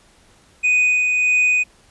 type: tone with tremolo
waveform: triangle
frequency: 2489 Hz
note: D#7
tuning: in tune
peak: -11 dBFS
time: 0.63-1.64 s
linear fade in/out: 20 ms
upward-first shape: sine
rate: 1.6 Hz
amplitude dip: 30%
effects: pink hiss -53 dBFS RMS until 1.9 s + resampled to 24000 Hz